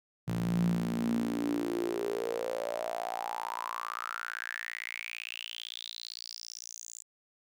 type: tone with high-pass filter sweep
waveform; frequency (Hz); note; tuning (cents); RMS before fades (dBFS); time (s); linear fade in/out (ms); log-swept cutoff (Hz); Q
sawtooth; 57.7; A#1; -17; -35; 0.27-7.03; 20; 140 to 7400; 8.2
effects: none